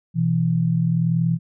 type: tone pair together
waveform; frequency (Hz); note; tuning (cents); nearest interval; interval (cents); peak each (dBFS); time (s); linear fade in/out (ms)
sine; 125.2 / 166.03; B2 / E3; +24 / +13; perfect fourth; 489; -22 / -18; 0.14-1.39; 50
effects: none